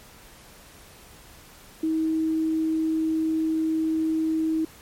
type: tone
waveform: sine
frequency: 318.7 Hz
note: D#4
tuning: 42 cents sharp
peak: -21 dBFS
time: 1.83-4.65 s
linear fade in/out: 5 ms
effects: pink hiss -49 dBFS RMS until 4.81 s + MP3 64 kbps